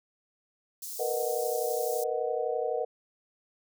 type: high-pass noise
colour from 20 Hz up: white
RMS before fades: -39 dBFS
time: 0.82-2.04 s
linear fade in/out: 5 ms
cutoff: 5100 Hz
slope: 24 dB/octave
type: chord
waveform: sine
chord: B major seventh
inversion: third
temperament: equal with one note detuned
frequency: 462.1 / 493.9 / 622.3 / 740 Hz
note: A#4 / B4 / D#5 / F#5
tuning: -15 / 0 / 0 / 0 cents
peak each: -32 / -32 / -34 / -35 dBFS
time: 0.99-2.85 s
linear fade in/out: 10 ms
effects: none